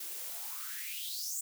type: noise with high-pass filter sweep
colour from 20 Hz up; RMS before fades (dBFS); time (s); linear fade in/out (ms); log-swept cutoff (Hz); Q
blue; -40; 0-1.41; 5; 290 to 7700; 6.5
effects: none